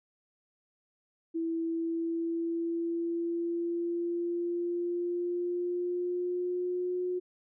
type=tone with pitch glide; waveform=sine; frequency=329.6 to 361.5 Hz; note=E4 to F#4; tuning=0 to -40 cents; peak=-29 dBFS; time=1.34-7.2 s; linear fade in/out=20 ms; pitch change=+160 cents; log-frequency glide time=1.62-7.04 s; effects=none